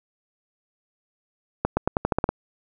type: accelerating click train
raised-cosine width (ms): 1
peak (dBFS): -6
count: 9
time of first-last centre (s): 1.65-2.29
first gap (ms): 120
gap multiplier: 0.88
effects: none